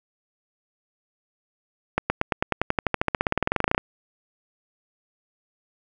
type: accelerating click train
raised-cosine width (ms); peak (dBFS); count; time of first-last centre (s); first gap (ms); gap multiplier
0.5; -5; 28; 1.98-3.779; 120; 0.95
effects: none